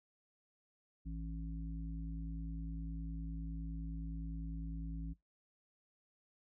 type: harmonic tone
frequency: 54.9 Hz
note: A1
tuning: 3 cents flat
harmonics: 1 / 3 / 5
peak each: -41 / -46 / -50 dBFS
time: 1.05-5.14 s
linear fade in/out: 20 ms
effects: noise-tail reverb RT60 0.2 s tail -21 dB re dry